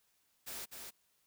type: noise with echo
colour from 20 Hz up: white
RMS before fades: -44 dBFS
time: 0.46-0.66 s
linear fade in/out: 20 ms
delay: 250 ms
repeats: 1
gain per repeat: -4 dB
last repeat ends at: 0.91 s
effects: white hiss -75 dBFS RMS until 1.26 s